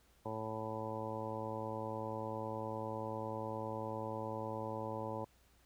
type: harmonic tone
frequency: 110 Hz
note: A2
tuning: in tune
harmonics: 1 / 2 / 3 / 4 / 5 / 6 / 7 / 8 / 9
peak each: -46 / -48 / -48 / -47 / -44 / -55 / -50 / -47 / -47 dBFS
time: 0.25-5.25 s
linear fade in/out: 10 ms
effects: added 60 Hz sine -70 dBFS peak until 5.65 s + pink hiss -70 dBFS RMS until 5.65 s